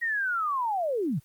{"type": "linear sweep", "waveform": "sine", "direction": "down", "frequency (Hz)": [1904, 112.3], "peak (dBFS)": -25, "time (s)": [0.01, 1.2], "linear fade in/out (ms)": 20, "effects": ["white hiss -63 dBFS RMS until 1.24 s", "Opus 24 kbps"]}